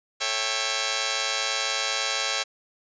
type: chord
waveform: 5% pulse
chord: A dominant seventh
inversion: none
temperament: just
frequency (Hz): 440 / 550 / 660 / 792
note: A4 / C#5 / E5 / G5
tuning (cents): 0 / -14 / +2 / +18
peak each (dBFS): -23 / -18 / -21 / -18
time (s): 0.2-2.44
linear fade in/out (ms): 20
effects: resampled to 16000 Hz

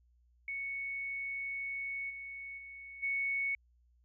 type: tone with level steps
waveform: sine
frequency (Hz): 2217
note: C#7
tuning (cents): 0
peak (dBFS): -36 / -42 / -46 / -31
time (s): 0.48-3.55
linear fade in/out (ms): 2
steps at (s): 2.09 / 2.57 / 3.02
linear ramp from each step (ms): 20
effects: added 60 Hz sine -65 dBFS peak until 4.04 s

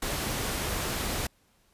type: noise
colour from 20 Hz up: pink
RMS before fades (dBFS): -31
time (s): 0.02-1.27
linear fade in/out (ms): 5
effects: pink hiss -66 dBFS RMS until 1.73 s + resampled to 32000 Hz

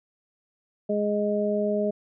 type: harmonic tone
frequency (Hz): 207.7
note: G#3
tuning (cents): 0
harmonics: 1 / 2 / 3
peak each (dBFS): -27 / -27 / -26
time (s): 0.89-1.91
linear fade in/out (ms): 10
effects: none

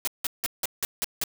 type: noise bursts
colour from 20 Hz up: white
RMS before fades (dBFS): -27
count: 7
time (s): 0.05-1.238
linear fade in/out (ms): 0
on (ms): 24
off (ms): 170
effects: none

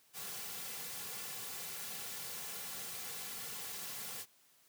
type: noise with comb filter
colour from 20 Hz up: white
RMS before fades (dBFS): -44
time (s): 0.13-4.26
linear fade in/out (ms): 50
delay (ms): 3.2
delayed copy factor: -0.65
effects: white hiss -68 dBFS RMS until 4.68 s + high-pass 100 Hz 12 dB/octave

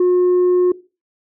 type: tone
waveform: sine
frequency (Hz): 360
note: F#4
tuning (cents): -47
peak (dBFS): -8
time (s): 0-0.72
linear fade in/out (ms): 5
effects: noise-tail reverb RT60 0.3 s tail -19 dB re dry + tanh soft clip ceiling -10 dBFS

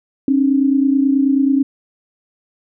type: tone pair together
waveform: sine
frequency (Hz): 270 / 299.3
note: C#4 / D4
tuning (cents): -45 / +33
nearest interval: major second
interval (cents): 178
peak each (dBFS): -12 / -18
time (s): 0.28-1.63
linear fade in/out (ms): 2
effects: none

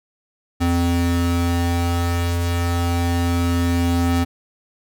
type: tone pair together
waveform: square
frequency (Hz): 86.16 / 258.2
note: F2 / C4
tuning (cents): -23 / -23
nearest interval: octave + perfect fifth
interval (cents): 1900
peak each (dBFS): -19 / -23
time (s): 0.6-4.25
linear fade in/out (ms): 20
effects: none

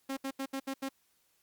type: tone bursts at uneven times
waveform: sawtooth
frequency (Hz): 269.7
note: C#4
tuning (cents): -47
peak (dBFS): -30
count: 6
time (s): 0.09-0.17 / 0.24-0.31 / 0.39-0.46 / 0.53-0.6 / 0.67-0.74 / 0.82-0.89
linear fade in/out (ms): 10
effects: white hiss -72 dBFS RMS until 1.42 s + Opus 48 kbps

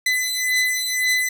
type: beating tone pair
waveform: sawtooth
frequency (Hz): 2010 / 2011.9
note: B6 / B6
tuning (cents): +30 / +32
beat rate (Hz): 1.9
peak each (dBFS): -19 / -18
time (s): 0.06-1.29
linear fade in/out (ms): 5
effects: none

